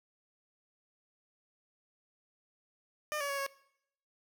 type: tone with pitch steps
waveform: 15% pulse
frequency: 604 / 567 / 558 / 551 Hz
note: D5 / C#5 / C#5 / C#5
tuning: +48 / +39 / +11 / -11 cents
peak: -27 dBFS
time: 3.12-3.464 s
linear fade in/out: 0 ms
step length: 86 ms
effects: noise-tail reverb RT60 0.7 s tail -20 dB re dry